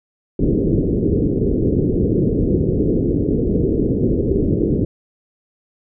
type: low-pass noise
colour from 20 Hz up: white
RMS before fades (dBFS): -17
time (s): 0.39-4.85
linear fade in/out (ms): 5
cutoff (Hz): 440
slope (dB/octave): 48
effects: none